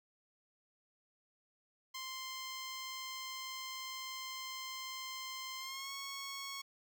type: tone with pitch glide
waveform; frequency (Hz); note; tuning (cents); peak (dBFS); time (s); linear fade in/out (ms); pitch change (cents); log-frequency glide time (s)
10% pulse; 1046.5 to 1102.3; C6 to C#6; 0 to -10; -34; 1.94-6.62; 10; +90; 5.59-5.92
effects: none